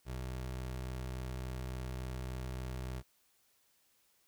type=tone; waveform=25% pulse; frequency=63.5 Hz; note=B1; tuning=49 cents sharp; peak=-35 dBFS; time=0.05-3.03 s; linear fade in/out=50 ms; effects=white hiss -72 dBFS RMS until 4.27 s